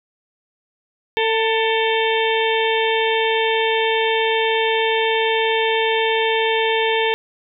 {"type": "harmonic tone with a mistuned harmonic", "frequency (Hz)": 447.9, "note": "A4", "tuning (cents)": 31, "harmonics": [1, 2, 4, 5, 6, 7, 8], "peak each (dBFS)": [-19, -22, -25, -26, -27, -27, -28], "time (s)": [1.17, 7.14], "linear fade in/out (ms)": 0, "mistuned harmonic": 4, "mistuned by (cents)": -25, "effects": []}